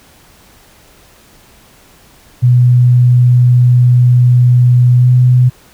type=tone with pitch glide; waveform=sine; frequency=123.47 to 125.27 Hz; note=B2 to B2; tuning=0 to +25 cents; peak=-4 dBFS; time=2.42-5.5 s; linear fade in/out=20 ms; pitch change=+25 cents; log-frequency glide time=4.97-5.08 s; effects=pink hiss -44 dBFS RMS until 5.73 s